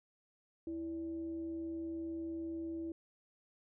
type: tone with frequency modulation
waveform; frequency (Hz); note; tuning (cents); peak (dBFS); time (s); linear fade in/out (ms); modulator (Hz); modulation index
sine; 328.9; E4; -4; -38; 0.67-2.92; 2; 251; 0.28
effects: none

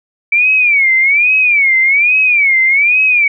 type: tone with vibrato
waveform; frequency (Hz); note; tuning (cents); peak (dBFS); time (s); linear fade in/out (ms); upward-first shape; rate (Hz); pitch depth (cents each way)
sine; 2300; D7; -37; -7; 0.32-3.28; 5; sine; 1.2; 180
effects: none

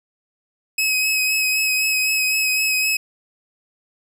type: tone with vibrato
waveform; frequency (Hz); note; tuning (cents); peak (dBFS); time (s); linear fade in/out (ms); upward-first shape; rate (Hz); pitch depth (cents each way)
sawtooth; 2550; D#7; +42; -14; 0.78-2.97; 5; sine; 3.9; 21
effects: none

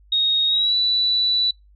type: tone with pitch glide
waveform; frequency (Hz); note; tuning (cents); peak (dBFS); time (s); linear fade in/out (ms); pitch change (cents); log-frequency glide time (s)
sine; 3742 to 3958; A#7 to B7; +6 to +3; -16; 0.12-1.51; 5; +97; 0.47-0.75
effects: noise-tail reverb RT60 0.2 s tail -26 dB re dry + added 50 Hz sine -49 dBFS peak until 1.75 s

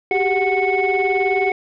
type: tone cluster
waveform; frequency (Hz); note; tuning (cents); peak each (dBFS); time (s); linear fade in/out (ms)
sine; 382 / 401 / 740 / 2206; G4 / G4 / F#5 / C#7; -45 / +39 / 0 / -9; -20; 0.11-1.52; 2
effects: tanh soft clip ceiling -9 dBFS

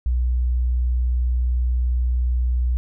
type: tone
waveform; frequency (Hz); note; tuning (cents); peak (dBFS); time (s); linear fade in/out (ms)
sine; 61.4; B1; -9; -17; 0.06-2.77; 0
effects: none

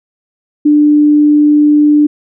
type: tone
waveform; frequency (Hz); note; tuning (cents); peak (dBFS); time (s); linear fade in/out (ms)
sine; 296.9; D4; +19; -4; 0.65-2.07; 10
effects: none

